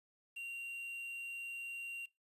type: tone with quantisation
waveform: triangle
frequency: 2761 Hz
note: F7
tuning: 20 cents flat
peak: -40 dBFS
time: 0.36-2.06 s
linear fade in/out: 10 ms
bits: 10
effects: noise-tail reverb RT60 0.2 s tail -19 dB re dry + resampled to 32000 Hz